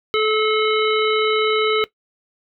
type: harmonic tone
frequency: 432.4 Hz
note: A4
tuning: 30 cents flat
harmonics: 1 / 3 / 5 / 7 / 9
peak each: -17 / -22 / -24 / -25 / -27 dBFS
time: 0.14-1.84 s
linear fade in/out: 0 ms
effects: noise-tail reverb RT60 0.1 s tail -18 dB re dry